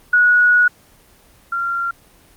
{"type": "tone pair in turn", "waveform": "sine", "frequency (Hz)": [1460, 1381], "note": ["F#6", "F6"], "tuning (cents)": [-24, -20], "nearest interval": "minor second", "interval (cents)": 96, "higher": "first", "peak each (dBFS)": [-9, -18], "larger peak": "first", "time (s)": [[0.13, 0.68], [1.52, 1.91]], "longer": "first", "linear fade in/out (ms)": 5, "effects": ["pink hiss -50 dBFS RMS until 2.36 s", "Opus 24 kbps"]}